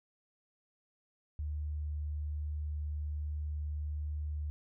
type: tone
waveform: sine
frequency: 74.9 Hz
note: D2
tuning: 35 cents sharp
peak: -34 dBFS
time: 1.39-4.5 s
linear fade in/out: 0 ms
effects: none